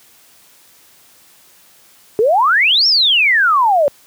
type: exponential two-way sweep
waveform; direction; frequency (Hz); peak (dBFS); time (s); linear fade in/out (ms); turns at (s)
sine; up then down; 406.7 to 5588 to 549; -9; 2.19-3.88; 0; 2.87
effects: white hiss -48 dBFS RMS until 4.06 s + high-pass 80 Hz 12 dB/octave